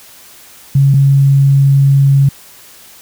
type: tone pair in turn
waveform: sine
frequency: 138.2 / 138.2 Hz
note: C#3 / C#3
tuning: -5 / -5 cents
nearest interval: unison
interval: 0 cents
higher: neither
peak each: -5 dBFS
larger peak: neither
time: 0.75-0.94 / 0.94-2.29 s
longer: second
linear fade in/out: 5 ms
effects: white hiss -39 dBFS RMS until 3.01 s